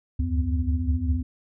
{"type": "tone cluster", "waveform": "sine", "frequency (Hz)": [67.7, 71.9, 77.4, 91.6, 253.3], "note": ["C#2", "D2", "D#2", "F#2", "B3"], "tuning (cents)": [-40, -36, -9, -17, 44], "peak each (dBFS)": [-34, -27, -25, -29, -30], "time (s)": [0.19, 1.23], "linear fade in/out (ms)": 10, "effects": []}